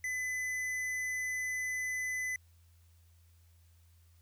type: tone with tanh clipping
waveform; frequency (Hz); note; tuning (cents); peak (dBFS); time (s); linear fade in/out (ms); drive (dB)
sine; 2010; B6; +30; -35; 0.04-2.36; 2; 13
effects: added 84 Hz sine -60 dBFS peak until 4.21 s + white hiss -72 dBFS RMS until 4.21 s